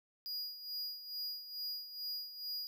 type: tone with tremolo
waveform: square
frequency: 4880 Hz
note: D#8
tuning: 34 cents flat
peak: -38 dBFS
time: 0.26-2.67 s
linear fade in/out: 0 ms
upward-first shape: sine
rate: 2.3 Hz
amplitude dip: 70%
effects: 13-bit